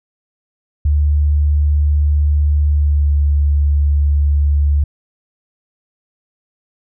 sine tone with pitch glide, 73.7 to 72.39 Hz, D2 to D2, +7 to -24 cents, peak -10 dBFS, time 0.85-4.84 s, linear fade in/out 5 ms, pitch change -31 cents, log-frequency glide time 2.71-3.13 s, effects none

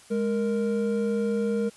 triangle tone pair together, 208.1 / 466.2 Hz, G#3 / A#4, +4 / 0 cents, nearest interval octave + major second, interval 1396 cents, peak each -24 dBFS, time 0.1-1.7 s, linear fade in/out 20 ms, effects white hiss -52 dBFS RMS until 1.76 s + resampled to 24000 Hz

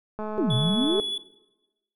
click train, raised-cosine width 1 ms, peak -20 dBFS, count 174, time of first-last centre 0.19-0.998 s, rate 214 Hz
sine exponential two-way sweep, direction down then up, 431.2 to 118.3 to 431.2 Hz, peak -21 dBFS, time 0.38-1 s, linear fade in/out 0 ms, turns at 0.54 s
triangle tone with vibrato, 3411 Hz, G#7, 46 cents sharp, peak -26 dBFS, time 0.5-1.18 s, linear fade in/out 5 ms, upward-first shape sine, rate 3.3 Hz, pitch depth 8 cents each way
effects noise-tail reverb RT60 1.0 s tail -18 dB re dry

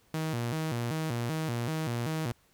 sawtooth tone with vibrato, 137.1 Hz, C#3, 19 cents flat, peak -26 dBFS, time 0.14-2.32 s, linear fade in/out 2 ms, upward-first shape square, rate 2.6 Hz, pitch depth 250 cents each way, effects pink hiss -66 dBFS RMS until 2.53 s

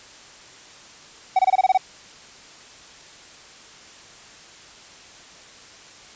triangle tone bursts, 756 Hz, F#5, 37 cents sharp, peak -11 dBFS, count 8, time 1.36-1.776 s, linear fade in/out 5 ms, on 31 ms, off 24 ms, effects white hiss -45 dBFS RMS until 6.15 s + resampled to 16000 Hz

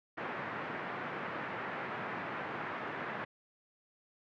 white band-pass noise, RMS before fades -40 dBFS, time 0.17-3.25 s, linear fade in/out 10 ms, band 120 to 1900 Hz, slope 24 dB/octave, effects none

